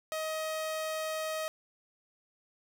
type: tone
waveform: sawtooth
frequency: 630 Hz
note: D#5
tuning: 21 cents sharp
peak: -29 dBFS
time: 0.12-1.48 s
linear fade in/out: 0 ms
effects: none